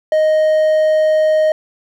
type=tone; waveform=triangle; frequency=622.3 Hz; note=D#5; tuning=in tune; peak=-8 dBFS; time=0.12-1.52 s; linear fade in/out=2 ms; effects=none